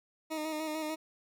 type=tone with vibrato; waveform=20% pulse; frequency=311.1 Hz; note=D#4; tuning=in tune; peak=-29 dBFS; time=0.3-0.96 s; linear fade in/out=20 ms; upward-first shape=square; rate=6.7 Hz; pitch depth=28 cents each way; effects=none